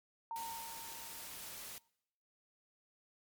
sine tone with exponential decay, 915 Hz, A#5, 32 cents flat, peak -38 dBFS, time 0.31-1.88 s, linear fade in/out 1 ms, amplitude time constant 340 ms
white noise, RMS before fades -48 dBFS, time 0.36-1.78 s, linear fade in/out 0 ms
effects noise-tail reverb RT60 0.8 s tail -25 dB re dry + MP3 96 kbps

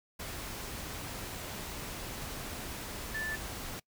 sine tone in noise, 1755 Hz, A6, 5 cents flat, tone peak -34 dBFS, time 3.14-3.36 s, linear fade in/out 10 ms, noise pink, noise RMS -41 dBFS, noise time 0.19-3.8 s, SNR +4 dB, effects noise-tail reverb RT60 0.1 s tail -23 dB re dry

